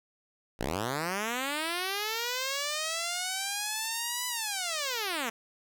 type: linear two-way sweep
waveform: 5% pulse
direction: up then down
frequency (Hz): 50.1 to 998 to 214.8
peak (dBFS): -19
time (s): 0.59-5.3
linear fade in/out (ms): 10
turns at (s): 4.27
effects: none